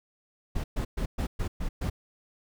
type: noise bursts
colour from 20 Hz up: brown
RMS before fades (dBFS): -29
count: 7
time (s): 0.55-1.9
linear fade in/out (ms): 10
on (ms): 90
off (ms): 120
effects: none